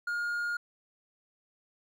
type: tone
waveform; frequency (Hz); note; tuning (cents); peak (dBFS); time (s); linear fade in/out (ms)
triangle; 1422; F6; +31; -28; 0.07-0.57; 5
effects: none